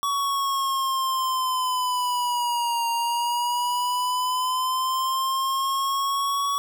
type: linear two-way sweep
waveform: square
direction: down then up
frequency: 1128 to 932.3 to 1128 Hz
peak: -23 dBFS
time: 0.03-6.58 s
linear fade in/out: 0 ms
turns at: 2.88 s
effects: 9-bit